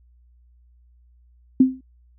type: tone with exponential decay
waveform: sine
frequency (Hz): 260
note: C4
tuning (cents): -11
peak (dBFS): -7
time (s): 1.6-1.81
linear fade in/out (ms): 5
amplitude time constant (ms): 45
effects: added 60 Hz sine -52 dBFS peak until 2.18 s